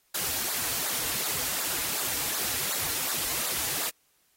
white noise with flanger, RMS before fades -30 dBFS, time 0.14-3.9 s, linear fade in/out 10 ms, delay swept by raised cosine 0.33 to 5.53 ms, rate 2.7 Hz, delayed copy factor -1, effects white hiss -68 dBFS RMS until 4.36 s + AAC 48 kbps

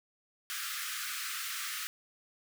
pink high-pass noise, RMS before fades -38 dBFS, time 0.5-1.87 s, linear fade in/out 0 ms, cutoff 1200 Hz, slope 96 dB/octave, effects none

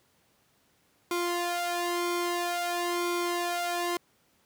sawtooth tone with flanger, 349.2 Hz, F4, in tune, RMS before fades -30 dBFS, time 1.11-3.97 s, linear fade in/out 2 ms, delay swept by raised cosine 0.87 to 1.97 ms, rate 0.5 Hz, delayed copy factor +0.85, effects pink hiss -67 dBFS RMS until 4.45 s + high-pass 100 Hz 12 dB/octave

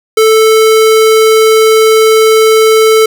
square tone, 440 Hz, A4, in tune, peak -4 dBFS, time 0.17-3.06 s, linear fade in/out 5 ms, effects none

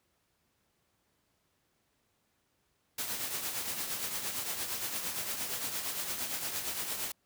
white noise with tremolo, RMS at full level -34 dBFS, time 2.98-7.12 s, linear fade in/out 5 ms, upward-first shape triangle, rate 8.7 Hz, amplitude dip 55%, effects pink hiss -75 dBFS RMS until 7.25 s + high-pass 60 Hz 12 dB/octave

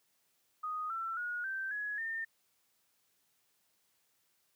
sine tone with pitch steps, 1244.5 / 1341.5 / 1446.2 / 1558.9 / 1680.5 / 1811.6 Hz, D#6 / E6 / F#6 / G6 / G#6 / A#6, 0 / +30 / -40 / -10 / +20 / -50 cents, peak -35 dBFS, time 0.63-2.25 s, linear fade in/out 10 ms, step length 270 ms, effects white hiss -75 dBFS RMS until 4.55 s + high-pass 80 Hz 12 dB/octave

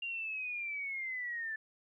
sine linear sweep, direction down, 2794 to 1743 Hz, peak -36 dBFS, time 0.02-1.56 s, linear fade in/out 5 ms, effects 13-bit

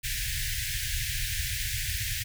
pink band-stop noise, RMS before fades -31 dBFS, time 0.03-2.24 s, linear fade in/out 20 ms, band 130 to 1600 Hz, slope 96 dB/octave, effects none

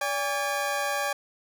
20% pulse tone pair together, 574 / 811.8 Hz, D5 / G#5, -40 / -40 cents, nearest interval tritone, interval 600 cents, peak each -24 dBFS, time 0.01-1.13 s, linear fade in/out 5 ms, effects none

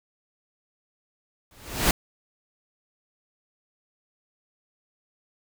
pink noise with exponential growth, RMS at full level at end -17 dBFS, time 1.51-1.91 s, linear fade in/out 2 ms, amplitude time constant 85 ms, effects none

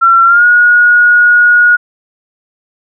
sine tone with pitch glide, 1358 to 1447.1 Hz, F6 to F#6, -49 to -39 cents, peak -3 dBFS, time 0.01-1.77 s, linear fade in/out 20 ms, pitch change +110 cents, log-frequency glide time 0.25-0.45 s, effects none

